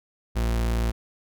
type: tone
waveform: 40% pulse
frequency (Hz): 57.5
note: A#1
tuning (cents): -23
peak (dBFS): -21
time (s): 0.35-0.92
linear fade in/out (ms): 20
effects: none